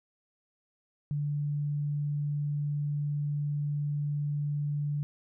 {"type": "tone", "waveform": "sine", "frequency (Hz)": 146.2, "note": "D3", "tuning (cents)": -7, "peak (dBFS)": -28, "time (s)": [1.11, 5.03], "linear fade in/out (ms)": 0, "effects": []}